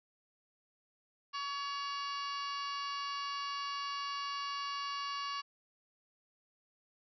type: harmonic tone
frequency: 564 Hz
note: C#5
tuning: 30 cents sharp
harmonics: 2 / 3 / 4 / 5 / 6 / 7 / 8 / 9 / 10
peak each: -38 / -49 / -51 / -45 / -54 / -54 / -46 / -53 / -55 dBFS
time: 1.33-5.42 s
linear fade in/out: 20 ms
effects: none